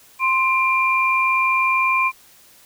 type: tone pair together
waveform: sine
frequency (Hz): 1045.4 / 2381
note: C6 / D7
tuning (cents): -2 / +23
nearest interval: octave + major second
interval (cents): 1425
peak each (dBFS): -18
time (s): 0.19-2.12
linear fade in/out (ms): 50
effects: white hiss -50 dBFS RMS until 2.65 s